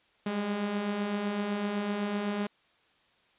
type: beating tone pair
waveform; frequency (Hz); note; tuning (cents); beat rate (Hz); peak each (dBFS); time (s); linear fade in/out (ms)
sawtooth; 198 / 205.9; G3 / G#3; +18 / -15; 7.9; -35 / -26; 0.26-2.47; 5
effects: white hiss -66 dBFS RMS until 3.38 s + resampled to 8000 Hz